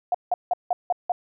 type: tone bursts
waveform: sine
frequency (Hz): 715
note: F5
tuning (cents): +41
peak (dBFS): -18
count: 6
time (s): 0.12-1.12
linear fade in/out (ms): 2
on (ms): 25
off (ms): 170
effects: none